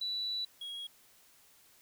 sine / triangle tone pair in turn, 3951 / 3302 Hz, B7 / G#7, 0 / -11 cents, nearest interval minor third, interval 311 cents, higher first, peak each -33 / -38 dBFS, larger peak first, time 0.01-0.45 / 0.61-0.87 s, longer first, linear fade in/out 5 ms, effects white hiss -63 dBFS RMS until 1.81 s

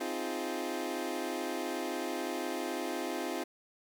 25% pulse chord, F minor seventh, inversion second, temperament equal with one note detuned, 261.6 / 313.1 / 349.2 / 415.3 Hz, C4 / Eb4 / F4 / Ab4, 0 / +11 / 0 / 0 cents, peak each -36 / -36 / -34 / -38 dBFS, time 0-3.44 s, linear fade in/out 10 ms, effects none

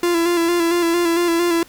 45% pulse tone with vibrato, 341.6 Hz, F4, 38 cents flat, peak -15 dBFS, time 0.03-1.63 s, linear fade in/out 2 ms, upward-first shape square, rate 4.4 Hz, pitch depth 34 cents each way, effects pink hiss -46 dBFS RMS until 1.68 s

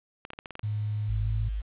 clicks, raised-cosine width 0.3 ms, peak -22 dBFS, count 8, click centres 0.251 / 0.304 / 0.334 / 0.389 / 0.458 / 0.507 / 0.554 / 0.594 s
sine tone with pitch glide, 105.8 to 107.71 Hz, G#2 to A2, +33 to -36 cents, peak -27 dBFS, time 0.63-1.49 s, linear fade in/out 10 ms, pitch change +31 cents, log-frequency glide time 1.23-1.33 s
sine tone, 51.91 Hz, G#1, in tune, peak -28 dBFS, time 1.08-1.62 s, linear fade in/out 20 ms
effects resampled to 8000 Hz + 9-bit

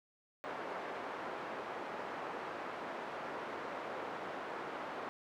pink band-pass noise, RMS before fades -43 dBFS, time 0.44-5.09 s, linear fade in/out 0 ms, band 440 to 1400 Hz, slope 12 dB/octave, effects none

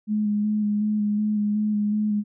sine tone with vibrato, 210 Hz, G#3, 19 cents sharp, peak -20 dBFS, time 0.07-2.24 s, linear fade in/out 50 ms, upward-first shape square, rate 2.7 Hz, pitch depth 17 cents each way, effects none

